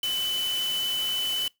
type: tone in noise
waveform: sine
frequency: 3004 Hz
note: F#7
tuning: 26 cents sharp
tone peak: -25 dBFS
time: 0.03-1.48 s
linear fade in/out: 2 ms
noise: white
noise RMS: -36 dBFS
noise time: 0.03-1.48 s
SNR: +8 dB
effects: noise-tail reverb RT60 0.2 s tail -24 dB re dry